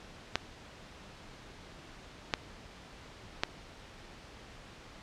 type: clicks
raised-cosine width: 0.2 ms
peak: -9 dBFS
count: 3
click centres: 0.356 / 2.338 / 3.435 s
effects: pink hiss -51 dBFS RMS until 5.02 s + low-pass 5000 Hz 12 dB/octave